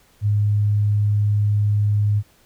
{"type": "tone", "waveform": "sine", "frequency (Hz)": 103.83, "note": "G#2", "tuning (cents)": 0, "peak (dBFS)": -15, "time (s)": [0.21, 2.23], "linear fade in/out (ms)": 50, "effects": ["pink hiss -56 dBFS RMS until 2.45 s"]}